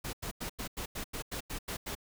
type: noise bursts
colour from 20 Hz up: pink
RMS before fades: -38 dBFS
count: 11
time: 0.04-1.952 s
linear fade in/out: 10 ms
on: 92 ms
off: 90 ms
effects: none